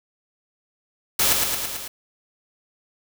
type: noise with echo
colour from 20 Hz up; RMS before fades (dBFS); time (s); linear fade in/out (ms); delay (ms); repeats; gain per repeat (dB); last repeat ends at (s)
white; -19; 1.19-1.33; 5; 110; 5; -3; 1.88
effects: none